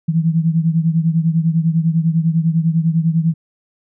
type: beating tone pair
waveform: sine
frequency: 161.3 / 171.3 Hz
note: E3 / F3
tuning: -37 / -33 cents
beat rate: 10 Hz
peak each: -14 / -18 dBFS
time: 0.08-3.34 s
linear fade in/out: 10 ms
effects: none